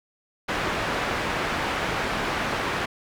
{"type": "low-pass noise", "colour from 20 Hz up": "white", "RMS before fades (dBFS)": -27, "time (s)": [0.48, 2.86], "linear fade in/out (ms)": 10, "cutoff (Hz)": 1800, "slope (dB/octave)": 12, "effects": []}